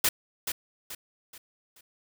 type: noise with echo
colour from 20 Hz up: white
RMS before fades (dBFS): -23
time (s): 0.04-0.09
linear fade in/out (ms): 5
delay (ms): 430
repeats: 4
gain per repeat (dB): -8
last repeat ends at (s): 1.81
effects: none